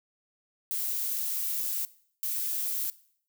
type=noise bursts at uneven times; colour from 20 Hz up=violet; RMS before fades=-31 dBFS; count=2; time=0.71-1.85 / 2.23-2.9 s; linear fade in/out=0 ms; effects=noise-tail reverb RT60 0.6 s tail -19 dB re dry